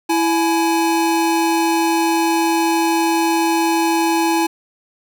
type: tone pair together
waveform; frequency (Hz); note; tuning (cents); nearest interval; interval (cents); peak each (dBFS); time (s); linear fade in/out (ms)
square; 331.3 / 843; E4 / G#5; +9 / +26; octave + major third; 1617; -17 / -19; 0.09-4.47; 10
effects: none